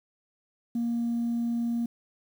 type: tone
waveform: sine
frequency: 234.8 Hz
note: A#3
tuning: 13 cents sharp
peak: -24 dBFS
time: 0.75-1.86 s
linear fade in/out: 5 ms
effects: tanh soft clip ceiling -23 dBFS + 9-bit